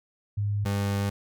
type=tone pair in turn; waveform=sine / 30% pulse; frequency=102.7 / 100.24 Hz; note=G#2 / G2; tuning=-19 / +39 cents; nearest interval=unison; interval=42 cents; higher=first; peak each=-24 / -22 dBFS; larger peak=second; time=0.37-0.65 / 0.65-1.1 s; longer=second; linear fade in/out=10 ms; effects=none